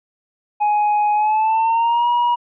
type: tone with pitch glide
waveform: triangle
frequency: 836 to 960.3 Hz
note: G#5 to B5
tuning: +11 to -49 cents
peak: -12 dBFS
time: 0.6-2.36 s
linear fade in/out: 20 ms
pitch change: +240 cents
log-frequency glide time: 1.13-2.08 s
effects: resampled to 8000 Hz